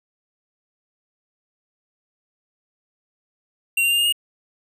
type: tone with pitch steps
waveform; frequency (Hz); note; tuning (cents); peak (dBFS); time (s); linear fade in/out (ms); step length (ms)
square; 2752 / 2778 / 2803 / 2829 / 2856; F7 / F7 / F7 / F7 / F7; -26 / -10 / +6 / +22 / +38; -17; 3.77-4.125; 5; 71
effects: none